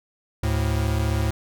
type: tone pair together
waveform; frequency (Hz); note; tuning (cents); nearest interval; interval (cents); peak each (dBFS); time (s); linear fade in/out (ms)
square; 74.09 / 108.9; D2 / A2; +16 / -17; perfect fifth; 667; -24; 0.43-1.31; 5
effects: none